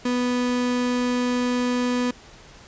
35% pulse tone, 246.9 Hz, B3, in tune, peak -19 dBFS, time 0.05-2.11 s, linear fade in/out 5 ms, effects pink hiss -47 dBFS RMS until 2.67 s + resampled to 16000 Hz

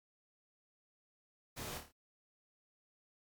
pink noise with echo, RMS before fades -45 dBFS, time 1.56-1.79 s, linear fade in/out 20 ms, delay 27 ms, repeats 5, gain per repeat -5 dB, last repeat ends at 1.925 s, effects MP3 96 kbps

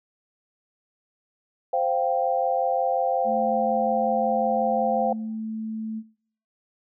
sine chord, C suspended fourth, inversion none, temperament equal, 523.3 / 698.5 / 784 Hz, C5 / F5 / G5, 0 / 0 / 0 cents, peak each -25 dBFS, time 1.73-5.13 s, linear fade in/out 5 ms
sine tone, 220 Hz, A3, in tune, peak -29 dBFS, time 3.24-6.03 s, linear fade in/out 50 ms
effects noise-tail reverb RT60 0.6 s tail -23 dB re dry

